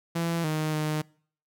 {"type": "tone with pitch steps", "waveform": "sawtooth", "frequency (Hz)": [167.9, 155.2, 153.5], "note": ["E3", "D#3", "D#3"], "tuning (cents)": [32, -4, -23], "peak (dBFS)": -22, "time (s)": [0.15, 1.02], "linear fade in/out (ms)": 10, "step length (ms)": 290, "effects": ["noise-tail reverb RT60 0.5 s tail -24 dB re dry"]}